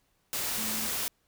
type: tone in noise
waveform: sine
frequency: 218.3 Hz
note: A3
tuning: 13 cents flat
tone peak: -39 dBFS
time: 0.58-0.87 s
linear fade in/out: 0 ms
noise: white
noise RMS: -32 dBFS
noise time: 0.33-1.08 s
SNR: -10 dB
effects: pink hiss -72 dBFS RMS until 1.27 s